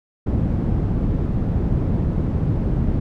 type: low-pass noise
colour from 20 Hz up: white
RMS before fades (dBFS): -20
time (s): 0.26-3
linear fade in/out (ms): 10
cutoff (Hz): 160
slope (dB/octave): 12
effects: none